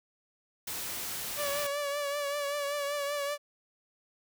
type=noise; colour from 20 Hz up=white; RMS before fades=-37 dBFS; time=0.67-1.67 s; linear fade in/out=5 ms
type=tone with vibrato; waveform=sawtooth; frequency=574 Hz; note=D5; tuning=40 cents flat; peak=-27 dBFS; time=1.36-3.38 s; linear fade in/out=50 ms; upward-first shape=triangle; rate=5.2 Hz; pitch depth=48 cents each way
effects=none